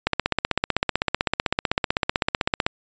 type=click train; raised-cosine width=0.3 ms; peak=-3 dBFS; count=42; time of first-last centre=0.07-2.665 s; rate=15.8 Hz; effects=resampled to 16000 Hz